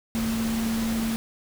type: tone in noise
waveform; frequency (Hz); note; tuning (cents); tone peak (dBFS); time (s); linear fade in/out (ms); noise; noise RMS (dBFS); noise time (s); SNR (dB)
sine; 225; A3; +39; -24; 0.15-1.16; 0; pink; -33; 0.15-1.16; +6
effects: none